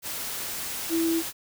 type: tone in noise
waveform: sine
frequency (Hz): 329.8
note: E4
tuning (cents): +1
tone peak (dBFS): -22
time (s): 0.89-1.23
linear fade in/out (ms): 50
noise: white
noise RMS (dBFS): -33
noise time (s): 0.02-1.33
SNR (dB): +8
effects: none